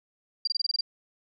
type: tone bursts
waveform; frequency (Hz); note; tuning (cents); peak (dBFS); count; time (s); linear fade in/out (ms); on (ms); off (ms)
sine; 4746; D8; +17; -23; 8; 0.45-0.81; 5; 24; 24
effects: none